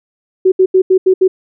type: tone bursts at uneven times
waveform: sine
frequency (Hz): 374.9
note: F#4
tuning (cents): +23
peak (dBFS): -5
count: 6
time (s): 0.45-0.52 / 0.59-0.66 / 0.74-0.82 / 0.9-0.98 / 1.06-1.14 / 1.21-1.28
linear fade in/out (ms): 10
effects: none